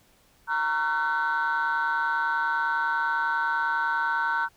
sine tone cluster, 929 / 1111 / 1364 / 1514 Hz, A#5 / C#6 / F6 / F#6, -6 / +4 / -41 / +39 cents, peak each -26 / -34 / -30 / -25 dBFS, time 0.47-4.49 s, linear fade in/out 50 ms, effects tanh soft clip ceiling -18 dBFS + pink hiss -61 dBFS RMS until 4.56 s

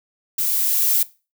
violet noise with level ramp, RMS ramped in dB -21 to -17 dBFS, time 0.38-1.03 s, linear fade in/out 5 ms, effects noise-tail reverb RT60 0.3 s tail -19 dB re dry

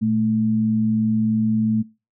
sine tone pair together, 115.8 / 218.8 Hz, A#2 / A3, -11 / -9 cents, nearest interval major seventh, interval 1102 cents, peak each -26 / -17 dBFS, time 0.01-1.83 s, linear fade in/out 20 ms, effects noise-tail reverb RT60 0.3 s tail -23 dB re dry

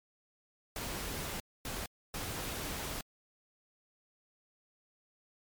pink noise bursts at uneven times, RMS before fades -39 dBFS, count 3, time 0.76-1.4 / 1.65-1.86 / 2.14-3.01 s, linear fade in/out 2 ms, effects MP3 96 kbps

